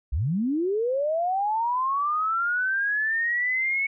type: linear sweep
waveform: sine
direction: up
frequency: 53.1 to 2221 Hz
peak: -22 dBFS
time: 0.12-3.87 s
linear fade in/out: 10 ms
effects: none